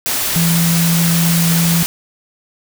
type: tone in noise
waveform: sine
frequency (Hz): 168.1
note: E3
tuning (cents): +34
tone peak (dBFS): -12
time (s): 0.36-1.83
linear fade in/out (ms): 0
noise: white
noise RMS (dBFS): -18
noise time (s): 0.06-1.86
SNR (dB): +3
effects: none